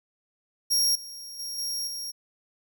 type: tone with level steps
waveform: sawtooth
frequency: 5588 Hz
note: F8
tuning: in tune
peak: -18 / -36 / -30 / -26 / -30 dBFS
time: 0.7-2.12 s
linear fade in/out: 20 ms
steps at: 0.95 / 1.39 / 1.58 / 1.87 s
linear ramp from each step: 5 ms
effects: none